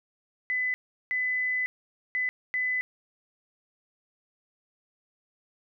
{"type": "tone bursts at uneven times", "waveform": "sine", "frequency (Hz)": 2007, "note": "B6", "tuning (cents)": 27, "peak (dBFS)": -25, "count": 4, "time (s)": [[0.5, 0.74], [1.11, 1.66], [2.15, 2.29], [2.54, 2.81]], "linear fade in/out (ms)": 0, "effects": []}